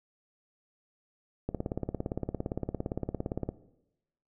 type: click train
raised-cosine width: 2 ms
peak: -18 dBFS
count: 36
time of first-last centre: 1.49-3.49 s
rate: 17.5 Hz
effects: noise-tail reverb RT60 0.9 s tail -17 dB re dry